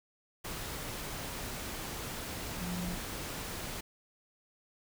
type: tone in noise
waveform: sine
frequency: 177.4 Hz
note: F3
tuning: 27 cents sharp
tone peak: -36 dBFS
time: 2.6-2.95 s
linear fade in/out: 10 ms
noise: pink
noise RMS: -40 dBFS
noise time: 0.44-3.81 s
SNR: +1 dB
effects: none